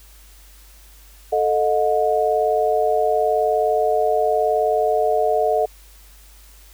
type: chord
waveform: sine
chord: D# diminished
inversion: second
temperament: equal with one note detuned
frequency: 440 / 622.3 / 721.4 Hz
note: A4 / D#5 / F#5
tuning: 0 / 0 / -44 cents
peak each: -20 dBFS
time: 1.32-5.66 s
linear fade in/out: 10 ms
effects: added 50 Hz sine -45 dBFS peak until 6.73 s + white hiss -50 dBFS RMS until 6.73 s